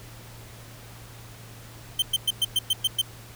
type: tone bursts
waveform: 45% pulse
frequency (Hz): 3111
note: G7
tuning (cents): -14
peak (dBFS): -19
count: 8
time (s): 1.99-3.016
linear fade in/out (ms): 5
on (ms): 32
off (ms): 110
effects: added 115 Hz sine -45 dBFS peak until 3.35 s + pink hiss -47 dBFS RMS until 3.35 s